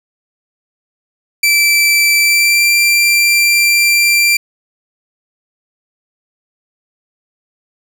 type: tone with pitch glide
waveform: sawtooth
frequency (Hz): 2329 to 2362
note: D7 to D7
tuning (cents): -15 to +9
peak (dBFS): -5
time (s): 1.43-4.37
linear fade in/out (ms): 5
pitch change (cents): +24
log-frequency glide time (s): 2.2-2.67
effects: none